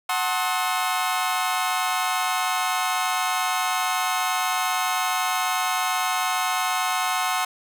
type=chord; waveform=sawtooth; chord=F# diminished seventh; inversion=none; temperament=just; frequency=740 / 888 / 1065.6 / 1278.7 Hz; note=F#5 / A5 / C6 / Eb6; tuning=0 / +16 / +31 / +47 cents; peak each=-22 / -27 / -23 / -25 dBFS; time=0.09-7.45 s; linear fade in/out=5 ms; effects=none